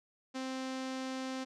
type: tone with low-pass filter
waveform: sawtooth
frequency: 261.6 Hz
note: C4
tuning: in tune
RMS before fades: -39 dBFS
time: 0.34-1.45 s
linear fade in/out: 20 ms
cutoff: 6000 Hz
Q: 1.3
effects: none